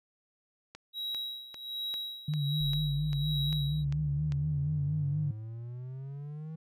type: click train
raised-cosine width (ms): 0.2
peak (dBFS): -27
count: 10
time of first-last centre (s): 0.75-4.321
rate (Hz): 2.52
type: tone with tremolo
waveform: triangle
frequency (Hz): 3857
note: B7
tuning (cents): -42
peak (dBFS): -31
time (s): 0.93-3.85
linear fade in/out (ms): 50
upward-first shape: sine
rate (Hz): 1.3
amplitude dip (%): 80
type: tone with vibrato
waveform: sine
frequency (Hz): 146.83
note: D3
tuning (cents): 0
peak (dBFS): -28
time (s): 2.28-5.31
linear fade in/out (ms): 5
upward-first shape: sine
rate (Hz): 4.2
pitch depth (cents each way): 75
type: exponential sweep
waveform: triangle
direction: up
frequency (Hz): 42.9 to 161.1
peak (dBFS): -36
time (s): 2.6-6.56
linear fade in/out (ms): 10
effects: none